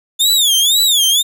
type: tone with vibrato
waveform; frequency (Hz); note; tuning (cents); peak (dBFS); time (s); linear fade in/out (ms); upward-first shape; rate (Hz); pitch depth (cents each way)
sawtooth; 3520; A7; 0; -7; 0.19-1.23; 20; sine; 2; 200
effects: none